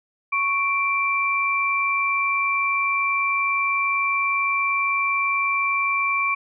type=tone pair together; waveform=sine; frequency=1108.7 / 2349 Hz; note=C#6 / D7; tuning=0 / 0 cents; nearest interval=octave + minor second; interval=1300 cents; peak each=-23 / -21 dBFS; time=0.32-6.35 s; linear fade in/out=10 ms; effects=none